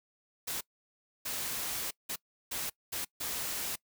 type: noise bursts at uneven times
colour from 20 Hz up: white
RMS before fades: -36 dBFS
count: 6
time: 0.47-0.61 / 1.25-1.91 / 2.09-2.16 / 2.51-2.7 / 2.92-3.05 / 3.2-3.76 s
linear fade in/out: 10 ms
effects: noise-tail reverb RT60 0.1 s tail -23 dB re dry